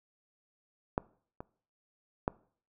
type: clicks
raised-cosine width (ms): 1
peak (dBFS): -14 / -27 / -14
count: 3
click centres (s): 0.979 / 1.405 / 2.279
effects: noise-tail reverb RT60 0.5 s tail -22 dB re dry